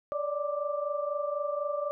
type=tone cluster; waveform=sine; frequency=573 / 597 / 1177 Hz; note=D5 / D5 / D6; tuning=-43 / +28 / +3 cents; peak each=-32 / -33 / -36 dBFS; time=0.12-1.91 s; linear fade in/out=0 ms; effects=none